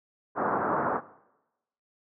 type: low-pass noise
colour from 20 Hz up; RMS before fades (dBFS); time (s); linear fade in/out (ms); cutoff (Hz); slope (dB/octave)
white; -27; 0.35-1.01; 50; 1400; 48
effects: noise-tail reverb RT60 0.9 s tail -18 dB re dry + high-pass 200 Hz 12 dB/octave